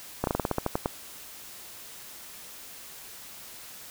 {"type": "slowing click train", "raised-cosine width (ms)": 1, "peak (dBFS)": -11, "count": 11, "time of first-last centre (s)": [0.24, 0.859], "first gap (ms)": 32, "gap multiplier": 1.14, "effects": ["white hiss -45 dBFS RMS until 3.9 s"]}